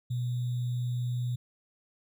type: tone with sample-and-hold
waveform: sine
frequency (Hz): 122.6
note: B2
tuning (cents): -12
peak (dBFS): -28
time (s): 0.1-1.36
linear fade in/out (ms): 10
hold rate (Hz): 3675
effects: none